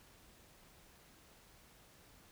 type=silence; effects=pink hiss -63 dBFS RMS until 2.31 s